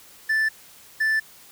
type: tone pair in turn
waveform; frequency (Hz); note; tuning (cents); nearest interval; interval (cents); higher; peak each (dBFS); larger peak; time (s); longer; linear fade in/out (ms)
triangle; 1760 / 1760; A6 / A6; 0 / 0; unison; 0; neither; -17 / -17; neither; 0.29-0.49 / 1-1.2; neither; 10
effects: white hiss -49 dBFS RMS until 1.51 s